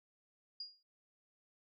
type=tone with exponential decay; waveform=sine; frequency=4848 Hz; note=D#8; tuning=46 cents flat; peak=-39 dBFS; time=0.6-0.83 s; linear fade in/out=5 ms; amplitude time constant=48 ms; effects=none